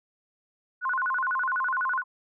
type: tone with vibrato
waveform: sine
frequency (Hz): 1244.5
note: D#6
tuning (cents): 0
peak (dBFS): -24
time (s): 0.81-2.04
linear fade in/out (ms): 50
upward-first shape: square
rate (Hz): 12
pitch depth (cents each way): 290
effects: none